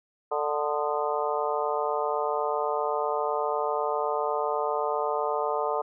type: harmonic tone with a mistuned harmonic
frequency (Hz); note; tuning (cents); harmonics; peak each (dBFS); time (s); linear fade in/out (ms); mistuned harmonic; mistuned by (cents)
147.9; D3; +13; 3 / 4 / 5 / 6 / 7 / 8; -30 / -31 / -32 / -33 / -33 / -34; 0.31-5.82; 10; 8; +68
effects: none